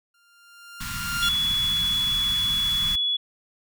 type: tone with exponential growth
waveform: sawtooth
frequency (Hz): 1396.9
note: F6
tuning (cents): 0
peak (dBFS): -18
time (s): 0.14-1.29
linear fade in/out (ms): 5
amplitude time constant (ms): 250
type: band-stop noise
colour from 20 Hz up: pink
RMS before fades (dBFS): -33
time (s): 0.8-2.96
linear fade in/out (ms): 10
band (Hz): 240 to 1000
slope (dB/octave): 48
type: tone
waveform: sine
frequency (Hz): 3396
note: G#7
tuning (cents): +38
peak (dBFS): -21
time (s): 1.22-3.17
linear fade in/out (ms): 10
effects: none